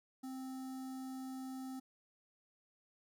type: tone with notch filter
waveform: square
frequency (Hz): 261.6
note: C4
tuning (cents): 0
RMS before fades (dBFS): -45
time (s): 0.23-1.8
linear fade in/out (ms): 10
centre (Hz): 2500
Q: 0.59
effects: none